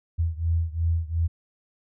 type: beating tone pair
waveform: sine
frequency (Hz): 82 / 84.8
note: E2 / E2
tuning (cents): -9 / +50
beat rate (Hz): 2.8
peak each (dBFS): -24 / -26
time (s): 0.18-1.28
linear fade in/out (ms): 20
effects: none